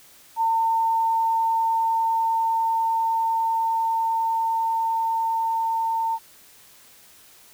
sine tone with level ramp, 905 Hz, A5, 48 cents sharp, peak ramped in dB -18 to -21 dBFS, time 0.36-6.19 s, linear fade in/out 50 ms, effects white hiss -51 dBFS RMS until 7.53 s

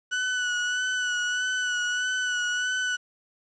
35% pulse tone with vibrato, 1483 Hz, F#6, 4 cents sharp, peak -23 dBFS, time 0.11-2.97 s, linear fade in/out 20 ms, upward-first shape sine, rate 1.6 Hz, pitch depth 29 cents each way, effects resampled to 16000 Hz + 9-bit

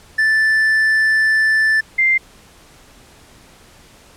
triangle / sine tone pair in turn, 1760 / 2093 Hz, A6 / C7, 0 / 0 cents, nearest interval minor third, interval 300 cents, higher second, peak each -10 / -11 dBFS, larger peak first, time 0.18-1.81 / 1.98-2.18 s, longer first, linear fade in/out 10 ms, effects pink hiss -46 dBFS RMS until 4.16 s + low-pass 11000 Hz 12 dB/octave

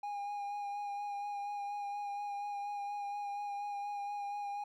triangle tone with vibrato, 815 Hz, G#5, 33 cents flat, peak -35 dBFS, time 0.03-4.64 s, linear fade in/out 5 ms, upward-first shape sine, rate 4.2 Hz, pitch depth 19 cents each way, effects none

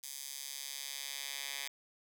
10% pulse tone with high-pass filter sweep, 140 Hz, C#3, 18 cents sharp, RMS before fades -43 dBFS, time 0.03-1.68 s, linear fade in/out 5 ms, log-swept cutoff 6200 to 2500 Hz, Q 0.92, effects none

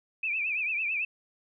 sine tone with vibrato, 2489 Hz, D#7, in tune, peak -27 dBFS, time 0.23-1.05 s, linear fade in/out 5 ms, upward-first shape triangle, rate 9 Hz, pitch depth 140 cents each way, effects none

